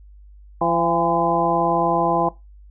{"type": "harmonic tone with a mistuned harmonic", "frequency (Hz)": 169.9, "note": "F3", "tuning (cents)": -47, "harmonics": [1, 2, 3, 4, 5, 6], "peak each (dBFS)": [-27, -24, -26, -23, -22, -23], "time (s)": [0.61, 2.29], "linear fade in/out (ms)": 5, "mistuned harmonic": 5, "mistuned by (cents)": -56, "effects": ["noise-tail reverb RT60 0.2 s tail -18 dB re dry", "added 50 Hz sine -42 dBFS peak until 2.7 s"]}